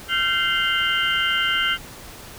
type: tone cluster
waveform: sine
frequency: 1375 / 1549 / 2087 / 2829 / 3109 Hz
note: F6 / G6 / C7 / F7 / G7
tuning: -27 / -21 / -5 / +22 / -15 cents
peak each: -25 dBFS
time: 0.08-1.78 s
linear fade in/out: 50 ms
effects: pink hiss -40 dBFS RMS until 2.38 s